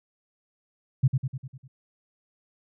sine tone with echo, 131.6 Hz, C3, 10 cents sharp, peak -15 dBFS, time 1.03-1.08 s, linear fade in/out 10 ms, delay 100 ms, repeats 6, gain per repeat -5 dB, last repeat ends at 1.68 s, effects none

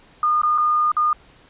sine tone with dropouts, 1219 Hz, D#6, 36 cents flat, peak -15 dBFS, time 0.23-1.13 s, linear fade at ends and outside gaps 2 ms, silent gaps 0.417-0.433 / 0.578-0.582 / 0.918-0.967 s, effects pink hiss -51 dBFS RMS until 1.49 s + resampled to 8000 Hz

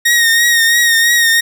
sawtooth tone with vibrato, 1864.7 Hz, A#6, in tune, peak -5 dBFS, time 0.05-1.41 s, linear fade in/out 10 ms, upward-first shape triangle, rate 3 Hz, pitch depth 44 cents each way, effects none

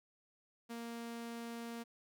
sawtooth tone, 233.1 Hz, A#3, in tune, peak -39 dBFS, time 0.69-1.84 s, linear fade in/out 20 ms, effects none

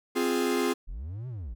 45% pulse chord, F minor, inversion second, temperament equal, 261.6 / 349.2 / 415.3 Hz, C4 / F4 / Ab4, 0 / 0 / 0 cents, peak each -29 dBFS, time 0.15-0.74 s, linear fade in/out 20 ms
triangle linear two-way sweep, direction up then down, 32.07 to 131.5 to 44.99 Hz, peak -32 dBFS, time 0.87-1.55 s, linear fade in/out 20 ms, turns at 1.28 s
effects none

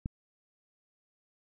click, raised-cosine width 5 ms, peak -21 dBFS, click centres 0.059 s, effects none

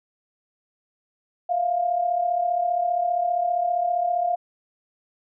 sine tone pair together, 669.9 / 705 Hz, E5 / F5, +28 / +16 cents, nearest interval minor second, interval 88 cents, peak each -27 / -21 dBFS, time 1.49-4.36 s, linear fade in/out 10 ms, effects none

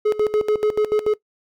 triangle tone with tremolo, 424.9 Hz, G#4, 40 cents sharp, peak -12 dBFS, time 0.05-1.14 s, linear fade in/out 10 ms, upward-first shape square, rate 6.9 Hz, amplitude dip 80%, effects noise-tail reverb RT60 0.1 s tail -18 dB re dry

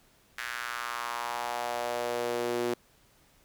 sawtooth tone with high-pass filter sweep, 120 Hz, B2, 49 cents flat, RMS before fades -33 dBFS, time 0.38-2.74 s, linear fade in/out 5 ms, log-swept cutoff 1700 to 340 Hz, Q 2.8, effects pink hiss -63 dBFS RMS until 3.44 s

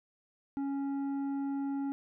triangle tone with tanh clipping, 277.2 Hz, C#4, in tune, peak -33 dBFS, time 0.57-1.92 s, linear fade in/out 0 ms, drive 12 dB, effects none

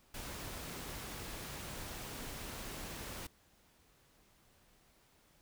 pink noise, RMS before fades -45 dBFS, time 0.14-3.27 s, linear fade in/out 5 ms, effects pink hiss -68 dBFS RMS until 5.41 s

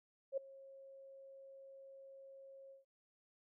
sine tone with ADSR envelope, 542 Hz, C#5, 39 cents flat, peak -33 dBFS, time 0.32-2.85 s, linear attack 53 ms, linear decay 7 ms, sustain -21 dB, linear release 140 ms, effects none

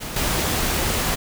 pink noise with level steps, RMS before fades -31 / -22 dBFS, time 0-1.16 s, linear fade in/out 20 ms, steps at 0.16 s, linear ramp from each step 5 ms, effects none

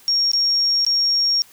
sine tone with dropouts, 5560 Hz, F8, 9 cents flat, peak -15 dBFS, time 0.08-1.42 s, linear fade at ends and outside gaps 0 ms, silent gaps 0.316-0.334 / 0.849-0.865 s, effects white hiss -49 dBFS RMS until 1.52 s

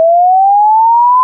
sine linear sweep, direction up, 645 to 1023 Hz, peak -4 dBFS, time 0-1.23 s, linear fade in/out 0 ms, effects none

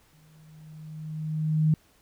sine tone with exponential growth, 155.56 Hz, D#3, in tune, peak -17 dBFS, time 0.13-1.74 s, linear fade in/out 2 ms, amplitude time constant 350 ms, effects pink hiss -62 dBFS RMS until 2.01 s

